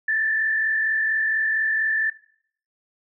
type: tone with frequency modulation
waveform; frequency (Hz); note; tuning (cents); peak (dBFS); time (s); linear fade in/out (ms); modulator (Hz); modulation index
sine; 1760; A6; 0; -19; 0.08-2.1; 5; 44.3; 0.74
effects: noise-tail reverb RT60 0.6 s tail -19 dB re dry